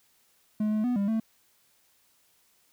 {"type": "tone with pitch steps", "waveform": "triangle", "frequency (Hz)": [213, 214.7, 246.7, 200.1, 222.5], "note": ["G#3", "A3", "B3", "G3", "A3"], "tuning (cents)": [44, -42, -2, 36, 20], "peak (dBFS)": -22, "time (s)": [0.6, 1.2], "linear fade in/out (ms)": 5, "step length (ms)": 120, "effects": ["white hiss -66 dBFS RMS until 2.72 s"]}